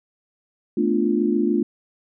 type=chord; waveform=sine; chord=B half-diminished seventh; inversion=third; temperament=equal; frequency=220 / 246.9 / 293.7 / 349.2 Hz; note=A3 / B3 / D4 / F4; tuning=0 / 0 / 0 / 0 cents; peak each=-22 / -25 / -23 / -22 dBFS; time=0.77-1.63 s; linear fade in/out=5 ms; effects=none